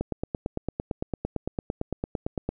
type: click train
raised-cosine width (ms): 2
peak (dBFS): -14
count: 23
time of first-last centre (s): 0.01-2.49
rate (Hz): 8.87
effects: none